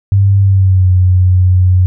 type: tone with pitch glide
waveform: sine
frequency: 98.7 to 91.56 Hz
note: G2 to F#2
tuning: +12 to -18 cents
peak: -5 dBFS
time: 0.12-1.86 s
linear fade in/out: 0 ms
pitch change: -130 cents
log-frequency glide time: 0.4-0.9 s
effects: none